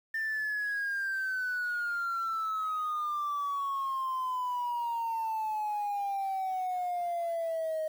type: exponential sweep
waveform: sine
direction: down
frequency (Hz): 1796 to 624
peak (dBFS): -28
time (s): 0.14-7.88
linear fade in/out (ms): 5
effects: tanh soft clip ceiling -28 dBFS + 9-bit